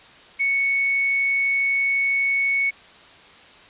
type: tone with quantisation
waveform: sine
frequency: 2217 Hz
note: C#7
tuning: in tune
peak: -18 dBFS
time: 0.39-2.71 s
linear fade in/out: 20 ms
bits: 7
effects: white hiss -47 dBFS RMS until 3.69 s + resampled to 8000 Hz